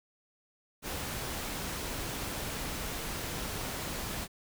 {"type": "noise", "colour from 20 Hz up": "pink", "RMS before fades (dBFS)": -37, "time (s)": [0.82, 4.28], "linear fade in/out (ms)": 50, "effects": []}